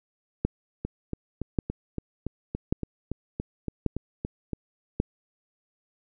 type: two click trains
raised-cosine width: 3 ms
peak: -17 / -10 dBFS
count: 14 / 5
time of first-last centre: 0.85-4.533 / 0.45-5.001 s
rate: 3.53 / 0.879 Hz
effects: none